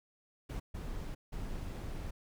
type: noise bursts at uneven times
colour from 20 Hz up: brown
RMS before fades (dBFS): -40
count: 3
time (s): 0.49-0.6 / 0.74-1.15 / 1.32-2.11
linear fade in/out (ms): 10
effects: none